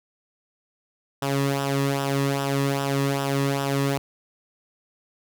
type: tone with flanger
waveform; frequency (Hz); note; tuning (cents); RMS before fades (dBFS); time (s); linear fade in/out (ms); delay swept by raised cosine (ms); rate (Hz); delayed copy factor
sawtooth; 138.59; C#3; 0; -24; 1.22-3.98; 5; 0.45 to 1.37; 2.5; -0.65
effects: none